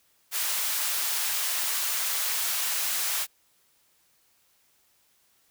white high-pass noise, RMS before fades -28 dBFS, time 0.31-3.27 s, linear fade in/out 50 ms, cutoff 880 Hz, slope 12 dB/octave, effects white hiss -66 dBFS RMS until 5.5 s

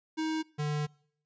square tone pair in turn, 315.8 / 149.04 Hz, D#4 / D3, +26 / +26 cents, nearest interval octave + minor second, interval 1300 cents, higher first, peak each -30 / -30 dBFS, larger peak neither, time 0.17-0.43 / 0.58-0.87 s, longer second, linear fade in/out 20 ms, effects noise-tail reverb RT60 0.6 s tail -24 dB re dry + resampled to 16000 Hz

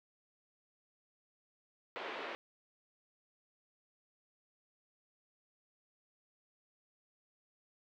pink band-pass noise, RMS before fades -43 dBFS, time 1.96-2.35 s, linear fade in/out 0 ms, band 350 to 3200 Hz, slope 24 dB/octave, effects none

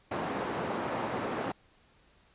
white band-pass noise, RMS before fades -34 dBFS, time 0.11-1.52 s, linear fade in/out 5 ms, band 140 to 910 Hz, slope 12 dB/octave, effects pink hiss -64 dBFS RMS until 2.34 s + resampled to 8000 Hz

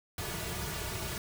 pink noise with comb filter, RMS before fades -37 dBFS, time 0.18-1.18 s, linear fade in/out 2 ms, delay 3.8 ms, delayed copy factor -0.8, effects none

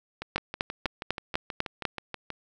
two click trains, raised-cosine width 0.3 ms, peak -9 / -18 dBFS, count 7 / 14, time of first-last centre 0.36-1.853 / 0.22-2.303 s, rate 4.02 / 6.24 Hz, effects none

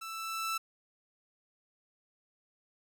sawtooth tone with level ramp, 1324 Hz, E6, 7 cents sharp, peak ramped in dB -37 to -27 dBFS, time 0.01-0.58 s, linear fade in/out 10 ms, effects none

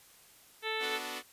harmonic tone, 440 Hz, A4, in tune, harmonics 1 / 2 / 3 / 4 / 5 / 6 / 7 / 8 / 9, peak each -38 / -41 / -43 / -40 / -40 / -42 / -44 / -43 / -43 dBFS, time 0.62-1 s, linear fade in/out 50 ms
5% pulse chord, B minor seventh, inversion none, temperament equal with one note detuned, 246.9 / 293.7 / 370 / 438.7 Hz, B3 / D4 / F#4 / A4, 0 / 0 / 0 / -5 cents, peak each -32 dBFS, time 0.79-1.23 s, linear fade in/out 50 ms
effects white hiss -59 dBFS RMS until 1.32 s + resampled to 32000 Hz

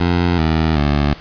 15% pulse tone with pitch steps, 87.31 / 79.6 / 72.58 Hz, F2 / D#2 / D2, 0 / +40 / -20 cents, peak -7 dBFS, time 0-1.14 s, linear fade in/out 5 ms, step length 380 ms, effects pink hiss -37 dBFS RMS until 1.2 s + resampled to 11025 Hz

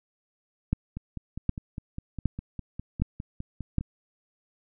two click trains, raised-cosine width 5 ms, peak -22 / -11 dBFS, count 15 / 5, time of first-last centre 0.97-3.81 / 0.73-3.783 s, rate 4.93 / 1.31 Hz, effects none

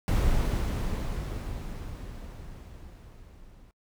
brown noise with level ramp, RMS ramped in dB -23 to -53 dBFS, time 0.08-3.71 s, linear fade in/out 0 ms, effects noise-tail reverb RT60 0.1 s tail -25 dB re dry

